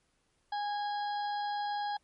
harmonic tone, 824 Hz, G#5, 14 cents flat, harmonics 1 / 2 / 4 / 5 / 6, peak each -32 / -43 / -48 / -49 / -51 dBFS, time 0.52-1.97 s, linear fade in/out 5 ms, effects pink hiss -74 dBFS RMS until 2.03 s + MP3 48 kbps

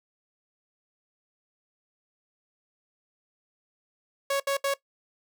sawtooth tone bursts, 554.4 Hz, C#5, in tune, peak -20 dBFS, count 3, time 4.3-4.74 s, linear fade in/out 5 ms, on 100 ms, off 70 ms, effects noise-tail reverb RT60 0.1 s tail -18 dB re dry

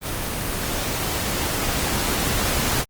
pink noise with level ramp, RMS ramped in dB -27 to -21 dBFS, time 0.01-2.85 s, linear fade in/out 50 ms, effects Opus 24 kbps

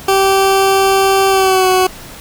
20% pulse tone with pitch glide, 388.1 to 371.4 Hz, G4 to F#4, -17 to +7 cents, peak -4 dBFS, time 0.08-1.87 s, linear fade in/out 5 ms, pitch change -76 cents, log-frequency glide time 1.29-1.68 s, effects pink hiss -33 dBFS RMS until 2.2 s

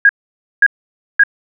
sine tone bursts, 1636 Hz, G#6, 26 cents flat, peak -4 dBFS, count 3, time 0.05-1.236 s, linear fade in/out 2 ms, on 42 ms, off 530 ms, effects none

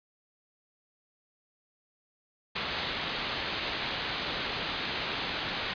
white low-pass noise, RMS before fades -34 dBFS, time 2.55-5.74 s, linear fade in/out 10 ms, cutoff 4300 Hz, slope 48 dB/octave, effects resampled to 11025 Hz

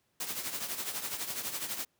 white noise with tremolo, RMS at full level -34 dBFS, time 0.2-1.85 s, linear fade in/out 5 ms, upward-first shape triangle, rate 12 Hz, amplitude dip 70%, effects pink hiss -75 dBFS RMS until 1.99 s + high-pass 100 Hz 12 dB/octave

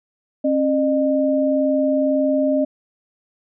sine tone pair together, 270.1 / 608 Hz, C#4 / D#5, -45 / -40 cents, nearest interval octave + major second, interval 1405 cents, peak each -18 dBFS, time 0.44-2.65 s, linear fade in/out 10 ms, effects none

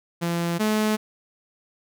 sawtooth tone pair in turn, 170.5 / 214.8 Hz, F3 / A3, -41 / -41 cents, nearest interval major third, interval 400 cents, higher second, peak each -19 / -16 dBFS, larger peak second, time 0.21-0.59 / 0.59-0.97 s, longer neither, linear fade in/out 20 ms, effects none

